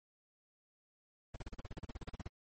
brown noise bursts, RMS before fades -42 dBFS, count 16, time 1.34-2.278 s, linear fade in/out 5 ms, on 23 ms, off 38 ms, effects MP3 32 kbps

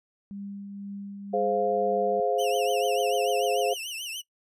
sine tone with tremolo, 200 Hz, G3, 35 cents sharp, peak -34 dBFS, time 0.31-2.2 s, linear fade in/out 0 ms, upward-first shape triangle, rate 2 Hz, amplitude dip 35%
sine chord, F minor, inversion first, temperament just, 419.1 / 523.8 / 698.5 Hz, Ab4 / C5 / F5, +16 / +2 / 0 cents, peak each -27 dBFS, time 1.33-3.74 s, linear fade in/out 10 ms
sawtooth tone with vibrato, 2845 Hz, F7, 31 cents sharp, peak -30 dBFS, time 2.38-4.22 s, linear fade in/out 20 ms, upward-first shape triangle, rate 6.8 Hz, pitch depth 170 cents each way
effects noise-tail reverb RT60 0.1 s tail -20 dB re dry + resampled to 32000 Hz

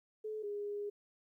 sine tone pair in turn, 430.8 / 410.7 Hz, A4 / G#4, -37 / -19 cents, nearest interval minor second, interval 82 cents, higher first, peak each -38 / -37 dBFS, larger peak second, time 0.24-0.43 / 0.43-0.9 s, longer second, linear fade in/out 10 ms, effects 13-bit

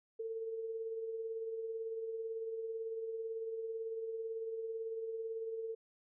sine tone with tremolo, 450 Hz, A4, 39 cents sharp, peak -36 dBFS, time 0.19-5.75 s, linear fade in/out 10 ms, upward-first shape triangle, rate 18 Hz, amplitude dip 45%, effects none

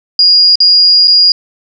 sine tone with dropouts, 4859 Hz, D#8, 42 cents flat, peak -3 dBFS, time 0.19-1.32 s, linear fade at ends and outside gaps 2 ms, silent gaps 0.556-0.603 / 1.074-1.079 s, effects none

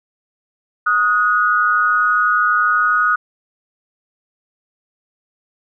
sine tone pair together, 1244.5 / 1456.6 Hz, D#6 / F#6, 0 / -28 cents, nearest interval minor third, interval 272 cents, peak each -15 dBFS, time 0.86-3.16 s, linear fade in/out 10 ms, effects none

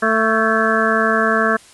harmonic tone with a mistuned harmonic, 222.2 Hz, A3, 17 cents sharp, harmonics 1 / 2 / 3 / 5 / 6 / 7 / 8, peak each -21 / -21 / -21 / -21 / -21 / -21 / -21 dBFS, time 0.02-1.57 s, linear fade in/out 10 ms, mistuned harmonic 8, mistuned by -61 cents, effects white hiss -45 dBFS RMS until 1.73 s + resampled to 24000 Hz

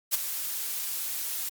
blue noise with ADSR envelope, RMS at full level -22 dBFS, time 0.11-1.49 s, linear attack 32 ms, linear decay 14 ms, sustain -10 dB, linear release 4 ms, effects Opus 48 kbps

